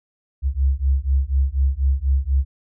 sine beating tone pair, 65.8 / 69.9 Hz, C2 / C#2, +10 / +15 cents, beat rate 4.1 Hz, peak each -19 / -19 dBFS, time 0.42-2.45 s, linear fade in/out 50 ms, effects none

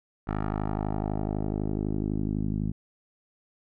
10% pulse tone with low-pass filter sweep, 52 Hz, G#1, 3 cents sharp, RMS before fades -29 dBFS, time 0.27-2.72 s, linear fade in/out 10 ms, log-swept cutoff 1400 to 200 Hz, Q 1.6, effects none

